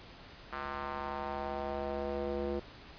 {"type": "tone with band-pass filter sweep", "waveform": "square", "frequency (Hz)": 70.2, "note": "C#2", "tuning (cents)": 22, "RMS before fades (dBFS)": -37, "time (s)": [0.52, 2.6], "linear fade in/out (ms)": 10, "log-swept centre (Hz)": [1300, 420], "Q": 2.1, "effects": ["pink hiss -52 dBFS RMS until 2.98 s", "resampled to 11025 Hz"]}